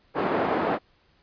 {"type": "band-pass noise", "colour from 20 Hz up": "pink", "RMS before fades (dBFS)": -25, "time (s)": [0.14, 0.79], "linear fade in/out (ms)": 50, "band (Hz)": [300, 1100], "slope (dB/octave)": 12, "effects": ["pink hiss -63 dBFS RMS until 1.22 s", "resampled to 11025 Hz"]}